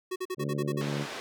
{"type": "tone bursts", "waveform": "square", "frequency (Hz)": 370, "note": "F#4", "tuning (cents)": 0, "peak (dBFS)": -31, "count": 8, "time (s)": [0.11, 0.818], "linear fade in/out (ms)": 10, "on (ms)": 50, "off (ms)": 44}
{"type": "harmonic tone", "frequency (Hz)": 71.8, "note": "D2", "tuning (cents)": -39, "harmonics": [2, 3, 4, 5, 6, 7, 8], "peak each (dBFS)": [-32, -36, -38, -40, -42, -43, -44], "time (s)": [0.37, 1.07], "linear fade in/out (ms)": 50}
{"type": "band-pass noise", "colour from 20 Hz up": "pink", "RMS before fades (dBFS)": -39, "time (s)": [0.81, 1.2], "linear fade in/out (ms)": 0, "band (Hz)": [350, 4900], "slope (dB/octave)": 12}
{"effects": []}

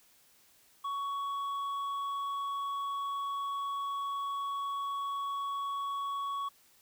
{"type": "tone with hard clipping", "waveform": "sine", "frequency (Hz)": 1118, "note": "C#6", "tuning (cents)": 14, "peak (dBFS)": -34, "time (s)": [0.84, 6.49], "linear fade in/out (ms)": 10, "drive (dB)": 4, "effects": ["white hiss -64 dBFS RMS until 6.81 s"]}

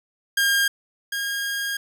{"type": "tone pair in turn", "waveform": "sawtooth", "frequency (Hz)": [1613, 1625.2], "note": ["G6", "G#6"], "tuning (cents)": [49, -38], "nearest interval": "unison", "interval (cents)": 13, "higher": "second", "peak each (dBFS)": [-14, -21], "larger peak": "first", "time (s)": [[0.37, 0.68], [1.12, 1.77]], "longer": "second", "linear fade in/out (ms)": 5, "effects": []}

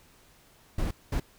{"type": "noise bursts at uneven times", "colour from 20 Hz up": "brown", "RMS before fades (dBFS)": -28, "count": 2, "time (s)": [[0.78, 0.91], [1.12, 1.2]], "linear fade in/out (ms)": 5, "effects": ["pink hiss -59 dBFS RMS until 1.38 s"]}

